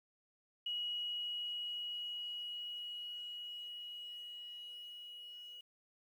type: tone with level ramp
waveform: sine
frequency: 2907 Hz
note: F#7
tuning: 31 cents flat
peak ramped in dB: -36 to -49 dBFS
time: 0.66-5.61 s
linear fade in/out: 5 ms
effects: 11-bit